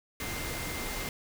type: tone in noise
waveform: sine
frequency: 2093 Hz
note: C7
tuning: in tune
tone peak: -42 dBFS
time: 0.2-1.09 s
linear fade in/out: 2 ms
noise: pink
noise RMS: -36 dBFS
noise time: 0.2-1.09 s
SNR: -9 dB
effects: none

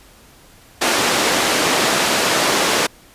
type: band-pass noise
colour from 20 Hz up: pink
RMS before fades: -17 dBFS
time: 0.81-2.87 s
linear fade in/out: 10 ms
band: 310 to 8100 Hz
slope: 12 dB/octave
effects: pink hiss -47 dBFS RMS until 3.14 s + resampled to 32000 Hz

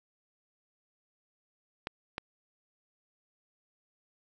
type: clicks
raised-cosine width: 0.3 ms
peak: -18 dBFS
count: 2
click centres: 1.871 / 2.181 s
effects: none

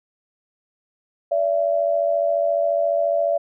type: tone pair together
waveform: sine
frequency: 577.6 / 672 Hz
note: D5 / E5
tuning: -29 / +33 cents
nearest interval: minor third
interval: 262 cents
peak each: -20 dBFS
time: 1.31-3.38 s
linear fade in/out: 10 ms
effects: none

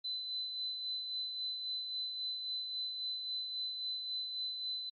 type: tone with tremolo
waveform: sine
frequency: 4024 Hz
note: B7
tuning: 32 cents sharp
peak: -35 dBFS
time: 0.04-4.9 s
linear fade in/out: 10 ms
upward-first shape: sine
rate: 3.7 Hz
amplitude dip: 40%
effects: AAC 32 kbps

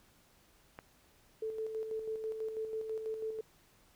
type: click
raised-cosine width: 0.5 ms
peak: -30 dBFS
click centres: 0.789 s
type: tone with tremolo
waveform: sine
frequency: 440 Hz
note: A4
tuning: in tune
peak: -34 dBFS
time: 1.42-3.41 s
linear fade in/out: 5 ms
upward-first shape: square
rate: 6.1 Hz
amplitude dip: 45%
effects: pink hiss -66 dBFS RMS until 3.95 s

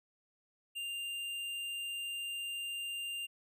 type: tone with tanh clipping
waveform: sine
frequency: 2794 Hz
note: F7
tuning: in tune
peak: -39 dBFS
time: 0.75-3.27 s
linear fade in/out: 20 ms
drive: 13 dB
effects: none

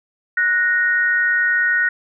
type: tone pair together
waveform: sine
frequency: 1471.7 / 1864.7 Hz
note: F#6 / A#6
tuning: -10 / 0 cents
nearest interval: major third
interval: 410 cents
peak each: -17 dBFS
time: 0.37-1.89 s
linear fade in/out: 5 ms
effects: none

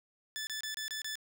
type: tone bursts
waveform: 15% pulse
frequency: 1743 Hz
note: A6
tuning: 17 cents flat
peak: -30 dBFS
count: 6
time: 0.36-1.155 s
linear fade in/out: 0 ms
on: 110 ms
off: 27 ms
effects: 12-bit

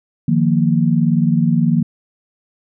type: chord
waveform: sine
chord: Eb suspended second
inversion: none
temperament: equal with one note detuned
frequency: 154.67 / 174.61 / 233.1 Hz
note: Eb3 / F3 / Bb3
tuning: -10 / 0 / 0 cents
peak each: -16 dBFS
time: 0.28-1.83 s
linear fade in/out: 5 ms
effects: none

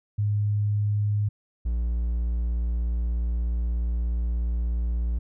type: tone pair in turn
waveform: sine / triangle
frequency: 103.83 / 58.38 Hz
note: G#2 / A#1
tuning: 0 / +3 cents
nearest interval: minor seventh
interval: 997 cents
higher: first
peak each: -21 dBFS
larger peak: neither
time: 0.18-1.29 / 1.65-5.19 s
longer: second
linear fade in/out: 10 ms
effects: none

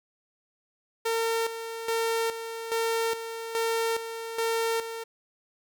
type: tone with tremolo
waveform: sawtooth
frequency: 455.3 Hz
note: A#4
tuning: 41 cents flat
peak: -21 dBFS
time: 1.05-5.04 s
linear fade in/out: 10 ms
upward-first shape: square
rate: 1.2 Hz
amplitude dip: 65%
effects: none

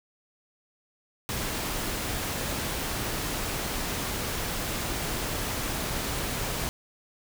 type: noise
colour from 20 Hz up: pink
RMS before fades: -31 dBFS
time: 1.29-6.69 s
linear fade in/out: 0 ms
effects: none

